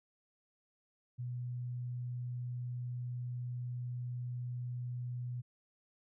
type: tone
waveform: sine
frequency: 123 Hz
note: B2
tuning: 7 cents flat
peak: -37 dBFS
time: 1.18-5.42 s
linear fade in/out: 20 ms
effects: none